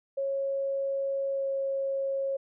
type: tone with pitch glide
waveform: sine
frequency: 548 to 544.8 Hz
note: C#5 to C#5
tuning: -20 to -30 cents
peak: -27 dBFS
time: 0.17-2.37 s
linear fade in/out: 10 ms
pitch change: -10 cents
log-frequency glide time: 1.31-1.46 s
effects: none